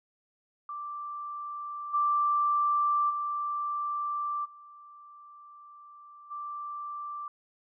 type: tone with level steps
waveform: sine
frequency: 1174.7 Hz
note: D6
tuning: in tune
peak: -35 / -23 / -29 / -48 / -35 dBFS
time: 0.69-7.28 s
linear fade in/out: 2 ms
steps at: 1.93 / 3.09 / 4.44 / 6.3 s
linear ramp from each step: 20 ms
effects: none